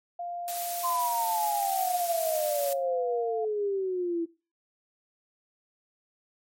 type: tone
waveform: sine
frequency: 698.5 Hz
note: F5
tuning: in tune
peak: -32 dBFS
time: 0.19-3.45 s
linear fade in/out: 5 ms
type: noise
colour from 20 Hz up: blue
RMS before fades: -34 dBFS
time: 0.48-2.73 s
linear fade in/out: 0 ms
type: exponential sweep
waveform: sine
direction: down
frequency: 1046.5 to 329.6 Hz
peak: -26 dBFS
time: 0.83-4.26 s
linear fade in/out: 20 ms
effects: noise-tail reverb RT60 0.3 s tail -19 dB re dry + MP3 64 kbps